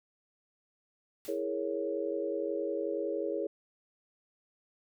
white noise with exponential decay, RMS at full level -44 dBFS, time 1.25-1.45 s, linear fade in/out 0 ms, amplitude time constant 43 ms
sine chord, A# half-diminished seventh, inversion second, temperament equal, 329.6 / 415.3 / 466.2 / 554.4 Hz, E4 / G#4 / A#4 / C#5, 0 / 0 / 0 / 0 cents, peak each -37 / -35 / -38 / -36 dBFS, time 1.28-3.47 s, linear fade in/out 5 ms
effects none

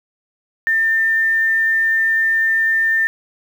sine tone with quantisation, 1798 Hz, A6, 37 cents sharp, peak -13 dBFS, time 0.67-3.07 s, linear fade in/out 0 ms, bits 7, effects none

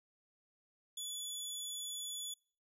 20% pulse tone, 3430 Hz, A7, 45 cents flat, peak -35 dBFS, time 0.97-2.34 s, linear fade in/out 5 ms, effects noise-tail reverb RT60 0.5 s tail -26 dB re dry

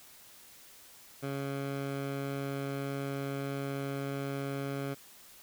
15% pulse tone with low-pass filter, 138.59 Hz, C#3, in tune, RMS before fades -36 dBFS, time 1.22-4.95 s, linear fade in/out 20 ms, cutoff 3200 Hz, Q 0.67, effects white hiss -55 dBFS RMS until 5.42 s

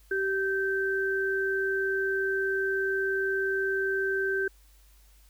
sine tone pair together, 387.2 / 1555.1 Hz, G4 / G6, -21 / -14 cents, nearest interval 2 octaves, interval 2407 cents, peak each -28 dBFS, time 0.11-4.48 s, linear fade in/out 5 ms, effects added 50 Hz sine -55 dBFS peak until 5.29 s + white hiss -63 dBFS RMS until 5.29 s

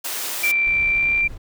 white high-pass noise, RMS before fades -27 dBFS, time 0.04-0.52 s, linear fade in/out 10 ms, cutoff 350 Hz, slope 12 dB/octave
click train, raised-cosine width 0.3 ms, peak -22 dBFS, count 53, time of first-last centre 0.42-1.208 s, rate 66 Hz
sine tone with pitch glide, 2349 to 2363 Hz, D7 to D7, 0 to +10 cents, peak -16 dBFS, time 0.43-1.28 s, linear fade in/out 10 ms, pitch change +10 cents, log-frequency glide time 0.88-1.08 s
brown noise with tremolo, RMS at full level -33 dBFS, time 0.66-1.38 s, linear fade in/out 10 ms, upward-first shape sine, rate 14 Hz, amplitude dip 45%
effects none

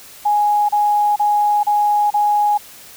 sine tone bursts, 830.6 Hz, G#5, in tune, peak -12 dBFS, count 5, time 0.25-2.578 s, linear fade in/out 10 ms, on 440 ms, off 32 ms, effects white hiss -40 dBFS RMS until 2.96 s

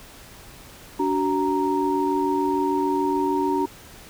sine tone cluster, 288.6 / 375.4 / 931 Hz, D4 / F#4 / A#5, -30 / +25 / -2 cents, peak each -24 dBFS, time 0.99-3.66 s, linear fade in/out 10 ms, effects pink hiss -45 dBFS RMS until 4.09 s

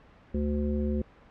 harmonic tone, 73.42 Hz, D2, in tune, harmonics 1 / 3 / 5 / 7, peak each -29 / -29 / -35 / -38 dBFS, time 0.34-1.02 s, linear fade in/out 5 ms, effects pink hiss -55 dBFS RMS until 1.3 s + low-pass 2000 Hz 12 dB/octave

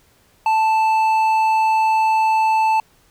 sine tone with hard clipping, 880 Hz, A5, in tune, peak -15 dBFS, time 0.46-2.8 s, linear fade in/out 2 ms, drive 6 dB, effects pink hiss -56 dBFS RMS until 3.1 s

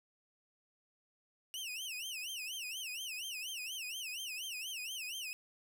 sawtooth tone with vibrato, 2795 Hz, F7, 1 cent sharp, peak -37 dBFS, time 1.54-5.33 s, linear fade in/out 0 ms, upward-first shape sine, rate 4.2 Hz, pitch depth 220 cents each way, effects none

